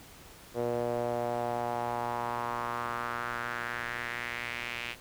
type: tone with band-pass filter sweep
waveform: sawtooth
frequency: 119.7 Hz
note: A#2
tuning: 46 cents sharp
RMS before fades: -34 dBFS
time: 0.54-4.96 s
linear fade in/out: 50 ms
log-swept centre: 500 to 2600 Hz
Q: 2.9
effects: pink hiss -52 dBFS RMS until 5 s